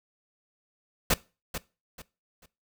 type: noise with echo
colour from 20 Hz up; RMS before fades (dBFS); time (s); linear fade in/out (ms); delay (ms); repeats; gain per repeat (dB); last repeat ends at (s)
pink; -22; 1.1-1.14; 5; 440; 3; -11; 2.46
effects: noise-tail reverb RT60 0.3 s tail -21 dB re dry